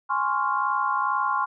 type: chord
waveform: sine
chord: Db major seventh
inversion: second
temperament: equal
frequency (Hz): 830.6 / 1046.5 / 1108.7 / 1396.9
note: Ab5 / C6 / Db6 / F6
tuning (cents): 0 / 0 / 0 / 0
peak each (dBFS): -29 / -25 / -27 / -29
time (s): 0.09-1.46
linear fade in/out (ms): 20
effects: none